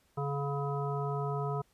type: harmonic tone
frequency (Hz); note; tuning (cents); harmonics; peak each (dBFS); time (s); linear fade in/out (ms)
141.3; C#3; +34; 1 / 3 / 5 / 7 / 9; -33 / -37 / -40 / -41 / -41; 0.17-1.62; 10
effects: pink hiss -70 dBFS RMS until 1.73 s + resampled to 32000 Hz